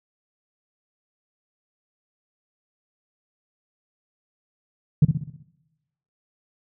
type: tone with echo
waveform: sine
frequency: 150 Hz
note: D3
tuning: 37 cents sharp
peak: -8 dBFS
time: 5.02-5.05 s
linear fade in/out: 5 ms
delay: 63 ms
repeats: 6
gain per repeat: -6 dB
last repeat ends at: 5.428 s
effects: noise-tail reverb RT60 1.0 s tail -21 dB re dry + tanh soft clip ceiling -6 dBFS